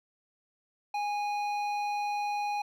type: tone with hard clipping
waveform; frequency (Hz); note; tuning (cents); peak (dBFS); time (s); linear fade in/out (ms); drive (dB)
sine; 825; G#5; -12; -31; 0.94-2.62; 5; 10
effects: none